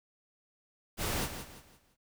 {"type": "noise with echo", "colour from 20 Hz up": "pink", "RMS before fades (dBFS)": -33, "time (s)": [0.97, 1.29], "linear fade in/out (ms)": 50, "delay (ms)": 170, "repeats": 4, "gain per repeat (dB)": -9, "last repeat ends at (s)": 1.97, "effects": []}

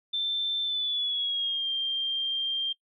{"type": "tone with pitch glide", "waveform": "sine", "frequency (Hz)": [3552, 3183], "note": ["A7", "G7"], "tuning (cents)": [16, 26], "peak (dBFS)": -26, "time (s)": [0.13, 2.73], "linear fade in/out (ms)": 10, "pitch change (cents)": -190, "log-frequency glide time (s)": [0.63, 1.69], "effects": ["noise-tail reverb RT60 0.1 s tail -22 dB re dry"]}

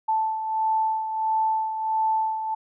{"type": "beating tone pair", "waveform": "sine", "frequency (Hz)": [879, 880.5], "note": ["A5", "A5"], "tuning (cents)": [-2, 1], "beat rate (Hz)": 1.5, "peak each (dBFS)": [-22, -30], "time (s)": [0.08, 2.55], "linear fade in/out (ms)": 10, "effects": []}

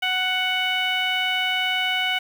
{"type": "tone with low-pass filter", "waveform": "15% pulse", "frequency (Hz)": 742, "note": "F#5", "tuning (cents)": 5, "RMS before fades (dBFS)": -23, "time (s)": [0.02, 2.19], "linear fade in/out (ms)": 10, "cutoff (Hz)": 2900, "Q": 3.4, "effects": ["7-bit"]}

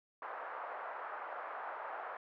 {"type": "band-pass noise", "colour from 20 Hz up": "pink", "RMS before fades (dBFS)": -44, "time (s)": [0.22, 2.17], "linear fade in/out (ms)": 2, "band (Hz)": [640, 1500], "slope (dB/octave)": 24, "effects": []}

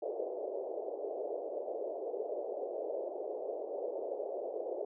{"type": "band-pass noise", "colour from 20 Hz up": "pink", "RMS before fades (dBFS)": -39, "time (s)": [0.02, 4.85], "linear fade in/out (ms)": 5, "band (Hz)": [390, 660], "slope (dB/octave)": 48, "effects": []}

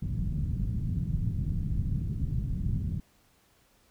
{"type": "low-pass noise", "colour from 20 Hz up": "white", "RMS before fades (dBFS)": -30, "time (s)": [0.02, 3], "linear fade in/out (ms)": 5, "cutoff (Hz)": 160, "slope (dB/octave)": 24, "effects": ["pink hiss -65 dBFS RMS until 3.9 s"]}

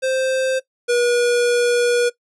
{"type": "tone pair in turn", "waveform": "square", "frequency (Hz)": [523.3, 482.4], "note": ["C5", "B4"], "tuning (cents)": [0, -41], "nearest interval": "minor second", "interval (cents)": 141, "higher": "first", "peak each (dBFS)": [-18, -15], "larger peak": "second", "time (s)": [[0.02, 0.6], [0.88, 2.1]], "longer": "second", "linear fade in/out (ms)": 20, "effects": ["noise-tail reverb RT60 0.1 s tail -18 dB re dry", "resampled to 24000 Hz"]}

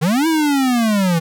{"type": "linear two-way sweep", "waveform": "square", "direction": "up then down", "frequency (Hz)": [142.6, 329.6, 160.2], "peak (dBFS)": -14, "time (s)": [0.01, 1.2], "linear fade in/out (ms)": 20, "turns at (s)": 0.27, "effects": []}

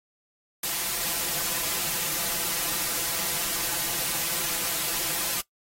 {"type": "noise with comb filter", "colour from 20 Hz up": "white", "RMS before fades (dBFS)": -28, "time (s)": [0.63, 5.41], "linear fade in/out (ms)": 5, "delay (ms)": 5.9, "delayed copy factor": 0.7, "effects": ["noise-tail reverb RT60 0.1 s tail -19 dB re dry", "AAC 48 kbps"]}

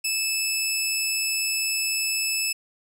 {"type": "tone", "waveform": "15% pulse", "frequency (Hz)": 2617, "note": "E7", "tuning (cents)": -13, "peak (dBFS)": -16, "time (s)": [0.04, 2.53], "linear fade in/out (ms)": 10, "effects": []}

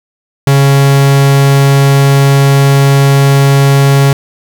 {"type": "tone", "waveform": "45% pulse", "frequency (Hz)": 138.59, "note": "C#3", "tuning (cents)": 0, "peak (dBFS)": -4, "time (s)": [0.47, 4.13], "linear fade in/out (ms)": 2, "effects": ["7-bit"]}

